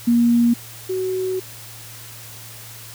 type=tone pair in turn; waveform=sine; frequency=236.4 / 373.7 Hz; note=A#3 / F#4; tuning=+24 / +17 cents; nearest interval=minor sixth; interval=793 cents; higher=second; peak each=-12 / -20 dBFS; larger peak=first; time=0.07-0.54 / 0.89-1.4 s; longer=second; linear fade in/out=10 ms; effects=added 113 Hz sine -42 dBFS peak until 2.94 s + white hiss -39 dBFS RMS until 2.94 s